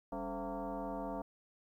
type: tone with frequency modulation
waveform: sine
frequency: 196.8 Hz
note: G3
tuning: 7 cents sharp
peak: -37 dBFS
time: 0.12-1.22 s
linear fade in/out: 5 ms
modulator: 239 Hz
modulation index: 3.3
effects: 12-bit